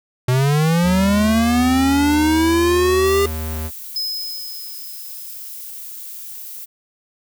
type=linear sweep; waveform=square; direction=up; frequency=123.47 to 402 Hz; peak=-14 dBFS; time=0.28-3.26 s; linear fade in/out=5 ms
type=tone; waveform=square; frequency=78.8 Hz; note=D#2; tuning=23 cents sharp; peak=-24 dBFS; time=0.82-3.71 s; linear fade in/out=50 ms
type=noise; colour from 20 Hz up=violet; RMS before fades=-33 dBFS; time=3.05-6.66 s; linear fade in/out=20 ms
type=tone with exponential decay; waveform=sine; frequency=5100 Hz; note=D#8; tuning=42 cents sharp; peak=-19 dBFS; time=3.96-5.8 s; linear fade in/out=2 ms; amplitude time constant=400 ms
effects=none